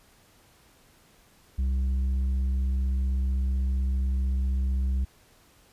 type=tone with tanh clipping; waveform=sine; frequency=65.41 Hz; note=C2; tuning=in tune; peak=-24 dBFS; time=1.58-5.05 s; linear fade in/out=10 ms; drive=5 dB; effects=pink hiss -59 dBFS RMS until 5.72 s + resampled to 32000 Hz